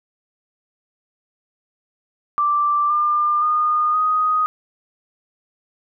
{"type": "tone with pitch steps", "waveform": "sine", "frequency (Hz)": [1174.7, 1198.7, 1223.2, 1248.2], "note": ["D6", "D6", "D#6", "D#6"], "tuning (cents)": [0, 35, -30, 5], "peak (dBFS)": -15, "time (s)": [2.38, 4.46], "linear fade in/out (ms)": 0, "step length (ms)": 520, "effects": []}